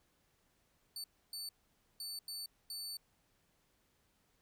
sawtooth tone bursts at uneven times, 4500 Hz, C#8, 25 cents sharp, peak -39 dBFS, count 5, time 0.96-1.04 / 1.33-1.49 / 2-2.19 / 2.28-2.46 / 2.7-2.97 s, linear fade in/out 2 ms, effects pink hiss -75 dBFS RMS until 4.41 s

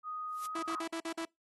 sine tone with pitch glide, 1244.5 to 1256.8 Hz, D#6 to D#6, 0 to +17 cents, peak -37 dBFS, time 0.03-0.84 s, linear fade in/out 50 ms, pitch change +17 cents, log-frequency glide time 0.42-0.52 s
blue noise with exponential growth, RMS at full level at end -39 dBFS, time 0.28-0.46 s, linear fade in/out 1 ms, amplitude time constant 38 ms
sawtooth tone bursts, 329.6 Hz, E4, in tune, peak -32 dBFS, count 6, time 0.55-1.253 s, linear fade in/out 5 ms, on 78 ms, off 47 ms
effects noise-tail reverb RT60 0.2 s tail -26 dB re dry + AAC 32 kbps

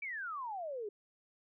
sine exponential sweep, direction down, 2349 to 396.2 Hz, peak -38 dBFS, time 0.02-0.89 s, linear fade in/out 5 ms, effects none

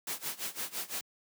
white noise with tremolo, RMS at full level -35 dBFS, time 0.07-1.01 s, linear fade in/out 2 ms, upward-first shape sine, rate 5.9 Hz, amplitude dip 90%, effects high-pass 150 Hz 12 dB/octave

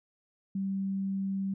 sine tone, 194.2 Hz, G3, 16 cents flat, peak -29 dBFS, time 0.55-1.54 s, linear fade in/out 5 ms, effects none

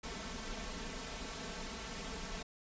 pink noise with comb filter, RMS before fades -43 dBFS, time 0.03-2.43 s, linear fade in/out 10 ms, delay 4.5 ms, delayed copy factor +0.9, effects resampled to 16000 Hz

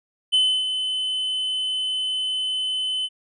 triangle tone with ADSR envelope, 3035 Hz, F#7, 43 cents sharp, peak -13 dBFS, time 0.32-3.09 s, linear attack 21 ms, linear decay 300 ms, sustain -8 dB, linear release 42 ms, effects resampled to 24000 Hz

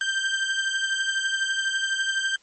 30% pulse beating tone pair, 1568 / 1580 Hz, G6 / G6, 0 / +13 cents, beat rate 12 Hz, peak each -22 / -26 dBFS, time 0.01-2.36 s, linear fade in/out 2 ms, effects white hiss -59 dBFS RMS until 2.42 s + MP3 32 kbps

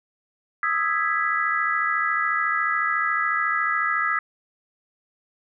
sine chord, E major seventh, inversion third, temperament equal, 1244.5 / 1318.5 / 1661.2 / 1975.5 Hz, D#6 / E6 / G#6 / B6, 0 / 0 / 0 / 0 cents, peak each -26 dBFS, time 0.63-4.19 s, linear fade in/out 2 ms, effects none

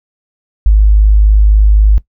sine tone, 51.91 Hz, G#1, in tune, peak -3 dBFS, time 0.66-1.98 s, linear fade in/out 0 ms, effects noise-tail reverb RT60 0.1 s tail -18 dB re dry

